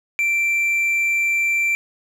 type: tone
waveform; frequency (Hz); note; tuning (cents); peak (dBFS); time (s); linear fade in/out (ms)
triangle; 2349; D7; 0; -15; 0.19-1.75; 0
effects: none